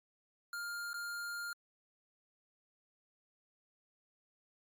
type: tone with dropouts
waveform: square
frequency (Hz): 1405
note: F6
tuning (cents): +10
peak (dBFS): -40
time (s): 0.53-1.53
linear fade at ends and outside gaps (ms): 2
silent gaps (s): 0.932-0.941
effects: Opus 48 kbps